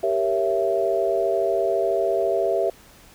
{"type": "chord", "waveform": "sine", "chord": "G diminished seventh", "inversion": "none", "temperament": "equal with one note detuned", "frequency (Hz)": [392, 466.2, 554.4, 666.5], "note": ["G4", "Bb4", "Db5", "Fb5"], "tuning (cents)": [0, 0, 0, 19], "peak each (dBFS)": [-24, -27, -27, -22], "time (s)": [0.03, 2.7], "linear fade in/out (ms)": 5, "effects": ["pink hiss -50 dBFS RMS until 3.14 s"]}